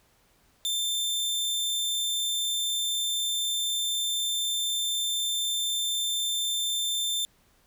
sawtooth tone, 3568 Hz, A7, 23 cents sharp, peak -23 dBFS, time 0.65-7.25 s, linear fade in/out 0 ms, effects pink hiss -64 dBFS RMS until 7.66 s

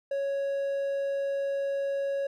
triangle tone with hard clipping, 554.4 Hz, C#5, in tune, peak -28 dBFS, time 0.11-2.27 s, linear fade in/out 5 ms, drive 6 dB, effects none

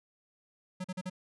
square tone bursts, 184.1 Hz, F#3, 8 cents flat, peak -35 dBFS, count 4, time 0.8-1.099 s, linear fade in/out 10 ms, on 44 ms, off 41 ms, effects resampled to 24000 Hz

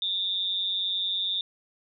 sine tone with amplitude modulation, 3611 Hz, A7, 44 cents sharp, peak -22 dBFS, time 0.02-1.41 s, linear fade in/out 2 ms, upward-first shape sine, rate 189 Hz, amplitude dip 80%, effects none

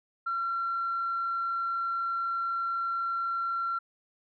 sine tone, 1364 Hz, F6, 41 cents flat, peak -27 dBFS, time 0.26-3.79 s, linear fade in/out 10 ms, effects tanh soft clip ceiling -23 dBFS

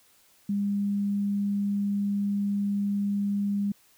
sine tone, 201.8 Hz, G#3, 49 cents flat, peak -24 dBFS, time 0.49-3.72 s, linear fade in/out 5 ms, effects white hiss -61 dBFS RMS until 3.97 s

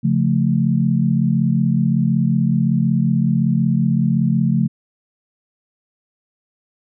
sine chord, Db augmented, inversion none, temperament equal, 138.59 / 174.61 / 220 Hz, Db3 / F3 / A3, 0 / 0 / 0 cents, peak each -18 dBFS, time 0.03-4.68 s, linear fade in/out 20 ms, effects none

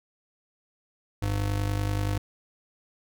square tone pair together, 50.45 / 100.9 Hz, G#1 / G#2, -49 / -49 cents, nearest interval octave, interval 1200 cents, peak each -32 / -27 dBFS, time 1.22-2.18 s, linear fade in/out 5 ms, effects none

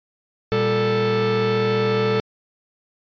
45% pulse tone cluster, 118.6 / 197.9 / 439.9 Hz, A#2 / G3 / A4, +30 / +17 / 0 cents, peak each -25 / -26 / -19 dBFS, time 0.52-2.2 s, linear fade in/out 0 ms, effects resampled to 11025 Hz

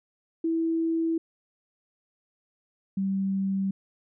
sine tone pair in turn, 327.8 / 193.81 Hz, E4 / G3, -10 / -19 cents, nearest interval major sixth, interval 909 cents, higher first, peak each -23 / -24 dBFS, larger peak first, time 0.44-1.18 / 2.97-3.71 s, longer neither, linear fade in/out 5 ms, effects none

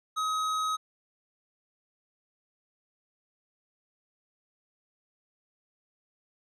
triangle tone with hard clipping, 1268 Hz, D#6, 32 cents sharp, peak -29 dBFS, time 0.16-0.77 s, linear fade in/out 20 ms, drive 18 dB, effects low-pass 10000 Hz 12 dB/octave

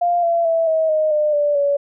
sine tone with pitch steps, 698.5 / 678.2 / 658.5 / 639.4 / 620.9 / 602.8 / 585.3 / 568.3 Hz, F5 / E5 / E5 / D#5 / D#5 / D5 / D5 / C#5, 0 / +49 / -2 / +47 / -4 / +45 / -6 / +43 cents, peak -14 dBFS, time 0.01-1.77 s, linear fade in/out 10 ms, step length 220 ms, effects none

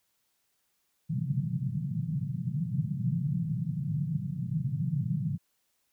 white band-pass noise, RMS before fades -31 dBFS, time 1.09-5.38 s, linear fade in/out 20 ms, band 120 to 170 Hz, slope 48 dB/octave, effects white hiss -75 dBFS RMS until 5.92 s

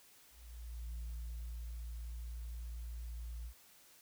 sine tone with ADSR envelope, 57.7 Hz, A#1, 17 cents flat, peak -38 dBFS, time 0.3-3.54 s, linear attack 650 ms, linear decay 780 ms, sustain -2 dB, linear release 83 ms, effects tanh soft clip ceiling -39 dBFS + white hiss -63 dBFS RMS until 4.01 s

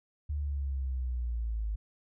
sine linear sweep, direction down, 74.5 to 51.7 Hz, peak -30 dBFS, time 0.29-1.76 s, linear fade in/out 10 ms, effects none

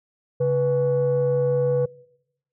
sine tone pair together, 138 / 491.8 Hz, C#3 / B4, -7 / -7 cents, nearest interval octave + minor seventh, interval 2200 cents, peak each -22 / -18 dBFS, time 0.4-1.86 s, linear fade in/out 10 ms, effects noise-tail reverb RT60 0.9 s tail -25 dB re dry + tanh soft clip ceiling -14 dBFS

